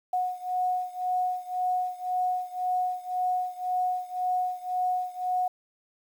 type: beating tone pair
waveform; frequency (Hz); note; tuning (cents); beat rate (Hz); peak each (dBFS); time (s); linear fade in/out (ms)
sine; 730 / 731.9; F#5 / F#5; -24 / -19; 1.9; -28 / -30; 0.13-5.48; 5
effects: 9-bit